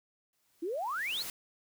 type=noise with exponential growth; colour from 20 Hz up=white; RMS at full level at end=-39 dBFS; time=0.33-1.3 s; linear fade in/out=1 ms; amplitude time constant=210 ms
type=exponential sweep; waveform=sine; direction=up; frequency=311.1 to 4540 Hz; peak=-32 dBFS; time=0.62-1.23 s; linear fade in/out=10 ms
effects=none